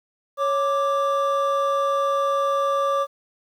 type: tone pair together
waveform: triangle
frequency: 554.4 / 1174.7 Hz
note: C#5 / D6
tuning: 0 / 0 cents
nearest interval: octave + minor second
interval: 1300 cents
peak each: -20 dBFS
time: 0.37-3.07 s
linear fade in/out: 50 ms
effects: 9-bit